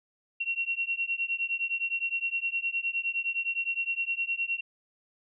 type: beating tone pair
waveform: sine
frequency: 2731 / 2740.7 Hz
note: F7 / F7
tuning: -39 / -33 cents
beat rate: 9.7 Hz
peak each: -31 dBFS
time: 0.4-4.61 s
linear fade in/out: 10 ms
effects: none